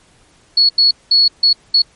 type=tone bursts at uneven times; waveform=sine; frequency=4375 Hz; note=C#8; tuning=24 cents flat; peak=-7 dBFS; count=5; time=0.57-0.69 / 0.78-0.91 / 1.11-1.28 / 1.43-1.53 / 1.74-1.82 s; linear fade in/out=5 ms; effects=pink hiss -51 dBFS RMS until 1.95 s + MP3 48 kbps